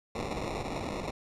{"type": "noise with sample-and-hold", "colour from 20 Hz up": "violet", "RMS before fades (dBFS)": -35, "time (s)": [0.15, 1.11], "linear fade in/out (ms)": 5, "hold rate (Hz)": 1575, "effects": ["low-pass 7000 Hz 12 dB/octave"]}